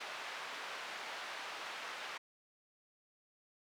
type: band-pass noise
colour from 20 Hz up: pink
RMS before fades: -45 dBFS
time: 0-2.18 s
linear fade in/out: 10 ms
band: 850 to 3400 Hz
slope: 12 dB/octave
effects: none